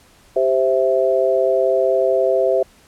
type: chord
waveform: sine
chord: C major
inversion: second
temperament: equal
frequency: 392 / 523.3 / 659.3 Hz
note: G4 / C5 / E5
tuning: 0 / 0 / 0 cents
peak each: -19 / -17 / -18 dBFS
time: 0.36-2.63 s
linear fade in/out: 5 ms
effects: pink hiss -51 dBFS RMS until 2.87 s + low-pass 12000 Hz 12 dB/octave